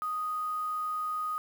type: tone with quantisation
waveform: sine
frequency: 1244.5 Hz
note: D#6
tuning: in tune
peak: -30 dBFS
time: 0.02-1.38 s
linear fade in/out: 0 ms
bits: 8
effects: none